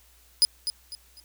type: tone with echo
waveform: 35% pulse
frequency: 4978 Hz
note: D#8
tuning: in tune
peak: -14 dBFS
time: 0.42-0.45 s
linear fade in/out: 0 ms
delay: 250 ms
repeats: 3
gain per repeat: -10 dB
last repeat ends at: 1.2 s
effects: added 60 Hz sine -59 dBFS peak until 1.24 s + white hiss -59 dBFS RMS until 1.24 s